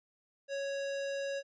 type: tone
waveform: square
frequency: 554.4 Hz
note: C#5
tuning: in tune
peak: -35 dBFS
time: 0.48-1.43 s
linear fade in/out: 50 ms
effects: resampled to 16000 Hz